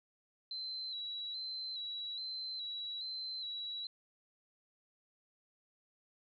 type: tone with vibrato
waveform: sine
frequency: 3994 Hz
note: B7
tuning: 19 cents sharp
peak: -39 dBFS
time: 0.51-3.87 s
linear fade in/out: 2 ms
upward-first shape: square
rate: 1.2 Hz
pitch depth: 39 cents each way
effects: none